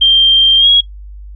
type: tone with pitch glide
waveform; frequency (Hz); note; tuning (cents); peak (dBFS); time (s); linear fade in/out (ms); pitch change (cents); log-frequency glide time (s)
sine; 3171 to 3309; G7 to G#7; +19 to -7; -4; 0.01-0.81; 10; +74; 0.58-0.68
effects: noise-tail reverb RT60 0.1 s tail -21 dB re dry + added 50 Hz sine -28 dBFS peak until 1.35 s